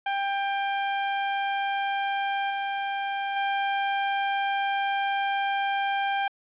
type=tone with level steps; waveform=sawtooth; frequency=793 Hz; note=G5; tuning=20 cents sharp; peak=-21 / -23 / -20 dBFS; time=0.06-6.28 s; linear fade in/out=5 ms; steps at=2.5 / 3.36 s; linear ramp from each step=5 ms; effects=resampled to 8000 Hz + 9-bit